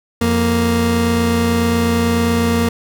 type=tone pair together; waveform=30% pulse; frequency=87.41 / 233.1 Hz; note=F2 / A#3; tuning=+2 / 0 cents; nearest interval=octave + perfect fourth; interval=1698 cents; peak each=-16 / -12 dBFS; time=0.21-2.69 s; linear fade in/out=5 ms; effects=none